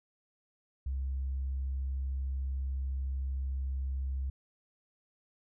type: tone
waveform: sine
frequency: 66.8 Hz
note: C2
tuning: 36 cents sharp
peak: -30 dBFS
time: 0.86-4.3 s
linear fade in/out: 5 ms
effects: tanh soft clip ceiling -28 dBFS